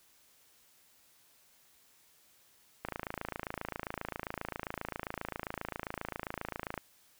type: click train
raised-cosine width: 0.5 ms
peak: -21 dBFS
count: 109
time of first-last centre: 2.85-6.777 s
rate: 27.5 Hz
effects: white hiss -65 dBFS RMS until 7.19 s